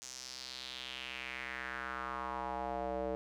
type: tone with band-pass filter sweep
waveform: square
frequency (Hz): 64.1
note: C2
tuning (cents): -35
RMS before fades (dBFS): -41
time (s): 0.02-3.15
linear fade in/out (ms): 0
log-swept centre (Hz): 6500 to 520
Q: 3.2
effects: none